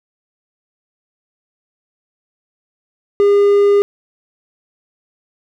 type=tone; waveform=triangle; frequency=405.2 Hz; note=G#4; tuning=43 cents flat; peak=-6 dBFS; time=3.2-3.82 s; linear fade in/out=0 ms; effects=none